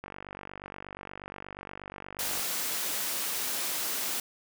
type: click train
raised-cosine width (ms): 0.5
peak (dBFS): -25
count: 115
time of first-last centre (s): 0.04-2.395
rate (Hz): 48.4
type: high-pass noise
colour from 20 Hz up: white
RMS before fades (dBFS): -32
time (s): 2.19-4.2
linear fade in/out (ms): 2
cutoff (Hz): 200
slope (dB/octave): 12
effects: none